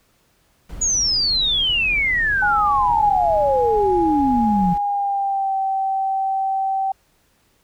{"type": "noise", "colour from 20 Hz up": "brown", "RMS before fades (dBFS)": -33, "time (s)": [0.69, 4.78], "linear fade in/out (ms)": 5}
{"type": "exponential sweep", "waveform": "sine", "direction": "down", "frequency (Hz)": [6870, 171.1], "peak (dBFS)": -16, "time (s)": [0.81, 4.74], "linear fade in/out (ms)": 10}
{"type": "tone with pitch glide", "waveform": "sine", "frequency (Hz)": [829, 773.5], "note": ["G#5", "G5"], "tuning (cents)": [-3, -23], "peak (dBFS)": -18, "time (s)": [2.42, 6.92], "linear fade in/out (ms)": 5, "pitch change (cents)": -120, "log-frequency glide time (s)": [4.59, 5.55]}
{"effects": ["pink hiss -61 dBFS RMS until 7.63 s"]}